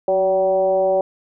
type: tone with frequency modulation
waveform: sine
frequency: 570 Hz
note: C#5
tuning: 48 cents sharp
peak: -14 dBFS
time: 0.08-1.01 s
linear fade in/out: 2 ms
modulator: 194 Hz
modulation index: 0.81
effects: none